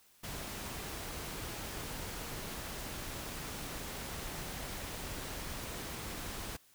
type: noise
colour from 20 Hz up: pink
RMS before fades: -42 dBFS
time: 0.23-6.57 s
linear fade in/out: 10 ms
effects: white hiss -65 dBFS RMS until 6.74 s